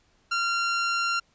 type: tone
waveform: sawtooth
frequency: 1380 Hz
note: F6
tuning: 21 cents flat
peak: -20 dBFS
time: 0.31-1.2 s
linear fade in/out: 10 ms
effects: pink hiss -65 dBFS RMS until 1.34 s + resampled to 16000 Hz